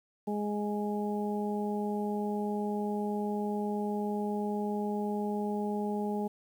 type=harmonic tone; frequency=207.7 Hz; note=G#3; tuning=in tune; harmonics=1 / 2 / 3 / 4; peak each=-32 / -35 / -43 / -38 dBFS; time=0.27-6.28 s; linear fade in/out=10 ms; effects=10-bit